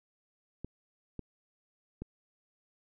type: clicks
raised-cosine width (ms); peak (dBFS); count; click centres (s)
3; -26; 3; 0.646 / 1.193 / 2.02
effects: none